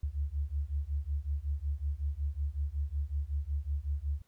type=beating tone pair; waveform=sine; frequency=69.3 / 74.7 Hz; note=C#2 / D2; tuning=0 / +30 cents; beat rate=5.4 Hz; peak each=-34 / -34 dBFS; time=0.03-4.22 s; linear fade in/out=5 ms; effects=pink hiss -73 dBFS RMS until 4.27 s